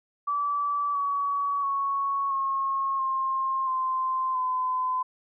sine tone with pitch steps, 1155 / 1131.2 / 1108 / 1085.1 / 1062.8 / 1040.9 / 1019.5 Hz, D6 / C#6 / C#6 / C#6 / C6 / C6 / C6, -29 / +35 / -1 / -37 / +27 / -9 / -45 cents, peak -24 dBFS, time 0.27-5.03 s, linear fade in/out 10 ms, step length 680 ms, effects none

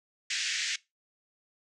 pink band-pass noise, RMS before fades -32 dBFS, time 0.3-0.76 s, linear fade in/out 5 ms, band 1700 to 7300 Hz, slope 48 dB/octave, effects noise-tail reverb RT60 0.2 s tail -20 dB re dry

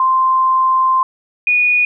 sine tone pair in turn, 1044 / 2461 Hz, C6 / D#7, -4 / -20 cents, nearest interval octave + minor third, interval 1484 cents, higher second, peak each -10 dBFS, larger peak neither, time 0-1.03 / 1.47-1.85 s, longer first, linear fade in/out 2 ms, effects none

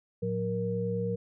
sine tone cluster, 112 / 181.3 / 469.8 Hz, A2 / F#3 / A#4, +31 / -35 / +13 cents, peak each -34 / -33 / -31 dBFS, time 0.22-1.16 s, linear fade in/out 10 ms, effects none

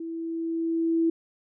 sine tone with level ramp, 329.6 Hz, E4, in tune, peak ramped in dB -32 to -19 dBFS, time 0-1.1 s, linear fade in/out 5 ms, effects none

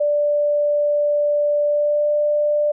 sine tone with pitch glide, 587.3 to 592.8 Hz, D5 to D5, 0 to +16 cents, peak -15 dBFS, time 0-2.72 s, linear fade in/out 10 ms, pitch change +16 cents, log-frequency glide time 1.65-2.1 s, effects none

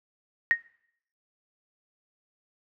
sine tone with exponential decay, 1864.7 Hz, A#6, in tune, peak -14 dBFS, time 0.51-0.61 s, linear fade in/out 0 ms, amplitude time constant 20 ms, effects noise-tail reverb RT60 0.7 s tail -23 dB re dry

